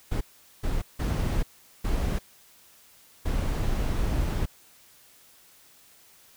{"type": "noise bursts at uneven times", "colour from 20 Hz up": "brown", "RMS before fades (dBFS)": -26, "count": 5, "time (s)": [[0.11, 0.21], [0.63, 0.82], [0.99, 1.43], [1.84, 2.19], [3.25, 4.46]], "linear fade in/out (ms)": 10, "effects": ["white hiss -56 dBFS RMS until 6.36 s"]}